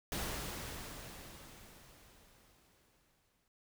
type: noise with exponential decay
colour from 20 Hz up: pink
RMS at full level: -38 dBFS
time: 0.12-3.48 s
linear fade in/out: 1 ms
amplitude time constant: 730 ms
effects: none